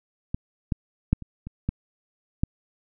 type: clicks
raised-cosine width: 5 ms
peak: -14 / -11 / -6 / -25 / -23 / -12 / -9 dBFS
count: 7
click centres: 0.345 / 0.722 / 1.13 / 1.223 / 1.47 / 1.69 / 2.435 s
effects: none

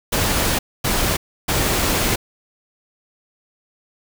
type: noise bursts at uneven times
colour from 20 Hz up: pink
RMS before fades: -19 dBFS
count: 3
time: 0.12-0.59 / 0.84-1.17 / 1.48-2.16 s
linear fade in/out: 10 ms
effects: none

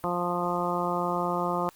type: harmonic tone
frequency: 175.8 Hz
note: F3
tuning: 12 cents sharp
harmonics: 1 / 2 / 3 / 4 / 5 / 6 / 7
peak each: -33 / -33 / -33 / -33 / -33 / -33 / -33 dBFS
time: 0.04-1.69 s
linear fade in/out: 0 ms
effects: white hiss -57 dBFS RMS until 1.75 s + Opus 32 kbps

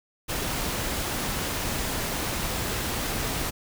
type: noise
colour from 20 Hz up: pink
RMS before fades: -29 dBFS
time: 0.28-3.51 s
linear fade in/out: 20 ms
effects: none

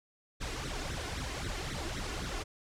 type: noise with flanger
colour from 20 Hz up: pink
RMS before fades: -37 dBFS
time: 0.4-2.44 s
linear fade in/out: 20 ms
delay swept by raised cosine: 0.51 to 2.91 ms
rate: 3.8 Hz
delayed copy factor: +0.8
effects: low-pass 7000 Hz 12 dB/octave

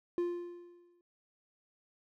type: tone with exponential decay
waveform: triangle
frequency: 349.2 Hz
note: F4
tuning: in tune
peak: -26 dBFS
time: 0.18-1.01 s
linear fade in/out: 1 ms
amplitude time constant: 180 ms
effects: none

